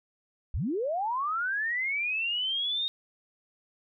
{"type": "linear sweep", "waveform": "sine", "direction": "up", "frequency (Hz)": [41.2, 3729], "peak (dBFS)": -27, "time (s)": [0.54, 2.88], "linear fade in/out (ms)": 0, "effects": []}